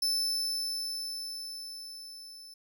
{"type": "tone with level ramp", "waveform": "40% pulse", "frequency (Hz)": 5274, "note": "E8", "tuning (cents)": 0, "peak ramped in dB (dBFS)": [-25, -46], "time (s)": [0.02, 2.54], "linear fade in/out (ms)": 5, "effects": []}